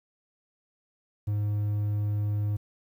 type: tone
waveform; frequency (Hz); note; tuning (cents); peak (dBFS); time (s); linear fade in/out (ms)
triangle; 104; G#2; +3; -23; 1.27-2.57; 10
effects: 10-bit